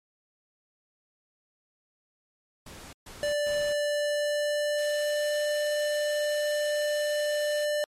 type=noise bursts; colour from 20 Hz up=pink; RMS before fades=-45 dBFS; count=3; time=2.66-3.73 s; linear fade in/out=5 ms; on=270 ms; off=130 ms
type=tone with pitch glide; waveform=square; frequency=587.3 to 593.8 Hz; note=D5 to D5; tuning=0 to +19 cents; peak=-26 dBFS; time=3.23-7.84 s; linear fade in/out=0 ms; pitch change=+19 cents; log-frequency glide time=3.84-5.43 s
type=high-pass noise; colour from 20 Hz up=white; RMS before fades=-45 dBFS; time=4.78-7.65 s; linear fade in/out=5 ms; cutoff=1200 Hz; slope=48 dB/octave
effects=low-pass 11000 Hz 12 dB/octave + MP3 64 kbps